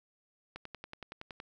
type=click train; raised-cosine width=0.3 ms; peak=-27 dBFS; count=10; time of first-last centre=0.56-1.401 s; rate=10.7 Hz; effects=none